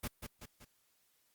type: noise with echo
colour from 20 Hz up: pink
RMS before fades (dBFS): -38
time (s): 0.03-0.08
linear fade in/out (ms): 10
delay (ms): 190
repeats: 3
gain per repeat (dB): -6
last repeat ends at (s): 0.65
effects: white hiss -74 dBFS RMS until 1.34 s + Opus 32 kbps